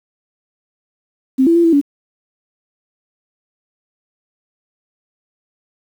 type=tone with pitch steps; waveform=sine; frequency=263.3 / 334.7 / 340.8 / 331.5 / 284.3 Hz; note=C4 / E4 / F4 / E4 / C#4; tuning=+11 / +26 / -42 / +10 / +44 cents; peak=-8 dBFS; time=1.38-1.815 s; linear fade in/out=20 ms; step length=87 ms; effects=7-bit